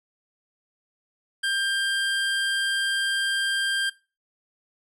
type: tone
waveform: 25% pulse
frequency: 1590 Hz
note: G6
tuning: 24 cents sharp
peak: -19 dBFS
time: 1.43-3.9 s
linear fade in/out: 10 ms
effects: noise-tail reverb RT60 0.3 s tail -19 dB re dry + low-pass 10000 Hz 12 dB/octave